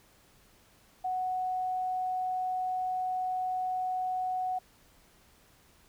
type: tone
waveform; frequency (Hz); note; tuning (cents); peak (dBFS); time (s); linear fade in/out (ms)
sine; 740; F#5; 0; -29; 1.04-4.59; 10
effects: pink hiss -62 dBFS RMS until 5.88 s